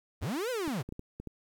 45% pulse linear two-way sweep, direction up then down, 53.8 to 526 to 104 Hz, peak -31 dBFS, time 0.21-0.83 s, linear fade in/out 20 ms, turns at 0.5 s
clicks, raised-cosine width 3 ms, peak -27 dBFS, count 6, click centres 0.678 / 0.89 / 0.924 / 0.994 / 1.2 / 1.273 s
effects 10-bit

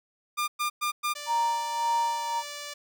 sawtooth tone bursts, 1202 Hz, D6, 40 cents sharp, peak -22 dBFS, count 4, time 0.37-1.14 s, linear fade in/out 20 ms, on 110 ms, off 110 ms
5% pulse tone with pitch glide, 587.3 to 582.9 Hz, D5 to D5, 0 to -13 cents, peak -25 dBFS, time 1.15-2.74 s, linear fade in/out 10 ms, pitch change -13 cents, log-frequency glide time 2.15-2.3 s
sine tone with tremolo, 932.3 Hz, A#5, in tune, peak -22 dBFS, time 1.26-2.43 s, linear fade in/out 50 ms, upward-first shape sine, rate 1.8 Hz, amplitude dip 60%
effects none

